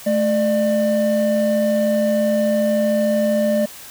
triangle tone pair together, 216.9 / 597.4 Hz, A3 / D5, -25 / +29 cents, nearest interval octave + tritone, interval 1754 cents, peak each -17 / -15 dBFS, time 0.06-3.66 s, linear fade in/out 10 ms, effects white hiss -38 dBFS RMS until 3.9 s

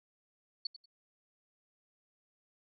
sine tone with echo, 4435 Hz, C#8, in tune, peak -32 dBFS, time 0.65-0.67 s, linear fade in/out 5 ms, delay 94 ms, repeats 2, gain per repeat -14 dB, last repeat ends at 0.858 s, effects none

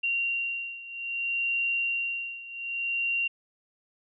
sine beating tone pair, 2761 / 2761.62 Hz, F7 / F7, -20 / -20 cents, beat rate 0.62 Hz, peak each -29 / -32 dBFS, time 0.03-3.28 s, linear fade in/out 10 ms, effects none

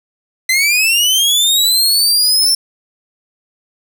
sawtooth linear sweep, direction up, 2021 to 5410 Hz, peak -7 dBFS, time 0.49-2.55 s, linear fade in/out 5 ms, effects none

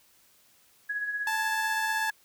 sine tone with tremolo, 1671 Hz, G#6, 10 cents sharp, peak -27 dBFS, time 0.89-2.11 s, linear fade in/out 10 ms, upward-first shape sine, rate 16 Hz, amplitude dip 50%
sawtooth tone, 880 Hz, A5, in tune, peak -25 dBFS, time 1.27-2.1 s, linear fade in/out 2 ms
effects white hiss -62 dBFS RMS until 2.24 s

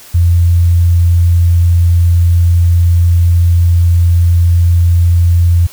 sine tone, 86.1 Hz, F2, 24 cents flat, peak -5 dBFS, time 0.14-5.67 s, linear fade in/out 10 ms, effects white hiss -36 dBFS RMS until 5.72 s

